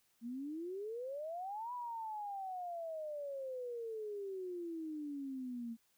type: exponential two-way sweep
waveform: sine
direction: up then down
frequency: 226.1 to 994 to 226.1 Hz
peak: -40 dBFS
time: 0.21-5.77 s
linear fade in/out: 50 ms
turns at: 1.73 s
effects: white hiss -75 dBFS RMS until 5.97 s